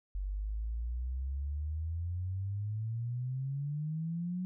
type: exponential sweep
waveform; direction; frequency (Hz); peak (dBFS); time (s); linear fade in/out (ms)
sine; up; 46.73 to 185; -33; 0.15-4.45; 0
effects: none